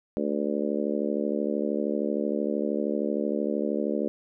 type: harmonic tone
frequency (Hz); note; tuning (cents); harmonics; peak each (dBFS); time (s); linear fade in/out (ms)
73; D2; -10; 3 / 4 / 5 / 6 / 7 / 8; -30 / -31 / -32 / -33 / -33 / -34; 0.17-4.08; 0
effects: none